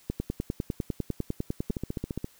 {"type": "two click trains", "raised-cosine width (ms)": 3, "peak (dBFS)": [-16, -18], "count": [17, 9], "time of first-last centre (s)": [[0.1, 1.705], [1.7, 2.244]], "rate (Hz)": [9.97, 14.7], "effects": ["white hiss -59 dBFS RMS until 2.39 s"]}